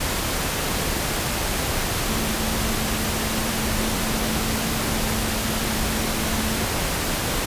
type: tone in noise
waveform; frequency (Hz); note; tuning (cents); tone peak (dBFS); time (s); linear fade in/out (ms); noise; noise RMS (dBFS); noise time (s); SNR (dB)
sine; 220; A3; 0; -29; 2.08-6.65; 10; pink; -24; 0-7.46; -8
effects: resampled to 32000 Hz